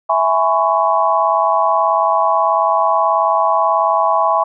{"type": "chord", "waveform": "sine", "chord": "C# minor seventh", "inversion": "first", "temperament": "equal with one note detuned", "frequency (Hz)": [659.3, 830.6, 1010.3, 1108.7], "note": ["E5", "G#5", "B5", "C#6"], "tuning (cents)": [0, 0, 39, 0], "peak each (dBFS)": -17, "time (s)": [0.09, 4.44], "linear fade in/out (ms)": 10, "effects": []}